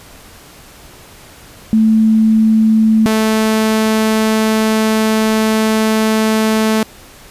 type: tone pair in turn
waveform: sine / sawtooth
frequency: 220 / 218.9 Hz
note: A3 / A3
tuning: 0 / -9 cents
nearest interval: unison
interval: 9 cents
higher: first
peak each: -7 dBFS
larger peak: neither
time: 1.73-3.06 / 3.06-6.83 s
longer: second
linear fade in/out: 0 ms
effects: pink hiss -39 dBFS RMS until 7.3 s + resampled to 32000 Hz